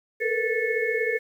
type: tone cluster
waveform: sine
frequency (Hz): 437.2 / 453 / 486.3 / 1760 / 2188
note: A4 / A#4 / B4 / A6 / C#7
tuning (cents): -11 / -50 / -27 / 0 / -23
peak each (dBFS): -29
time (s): 0.2-1.19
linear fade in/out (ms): 20
effects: 9-bit